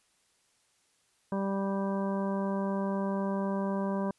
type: harmonic tone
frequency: 196 Hz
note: G3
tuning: in tune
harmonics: 1 / 2 / 3 / 4 / 5 / 6 / 8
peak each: -30 / -37 / -36 / -46 / -38 / -47 / -49 dBFS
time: 1.32-4.11 s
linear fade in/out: 2 ms
effects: white hiss -70 dBFS RMS until 4.18 s + resampled to 24000 Hz